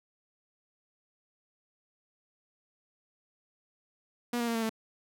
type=tone with pitch steps; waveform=sawtooth; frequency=240.7 / 235.9 / 231.2 / 226.5 / 222 Hz; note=B3 / A#3 / A#3 / A#3 / A3; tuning=-44 / +21 / -14 / -50 / +16 cents; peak=-25 dBFS; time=4.33-4.695 s; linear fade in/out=5 ms; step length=73 ms; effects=none